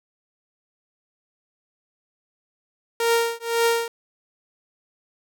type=tone with tremolo; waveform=sawtooth; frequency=464 Hz; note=A#4; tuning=8 cents flat; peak=-12 dBFS; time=3-3.88 s; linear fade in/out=2 ms; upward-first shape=triangle; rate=1.9 Hz; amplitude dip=100%; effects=none